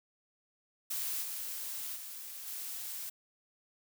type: noise with level steps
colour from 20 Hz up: blue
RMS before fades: -36 / -40 / -45 / -41 dBFS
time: 0.9-3.1 s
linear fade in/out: 10 ms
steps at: 1.22 / 1.95 / 2.46 s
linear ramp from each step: 20 ms
effects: none